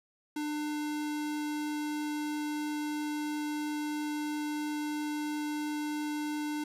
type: tone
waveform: square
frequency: 299.5 Hz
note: D4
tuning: 34 cents sharp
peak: -33 dBFS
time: 0.36-6.64 s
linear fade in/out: 5 ms
effects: resampled to 32000 Hz + 10-bit